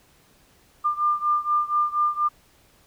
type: beating tone pair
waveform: sine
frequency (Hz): 1197 / 1201.2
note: D6 / D6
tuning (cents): +33 / +39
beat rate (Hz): 4.2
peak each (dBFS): -22 / -24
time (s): 0.84-2.29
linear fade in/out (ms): 20
effects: pink hiss -58 dBFS RMS until 2.86 s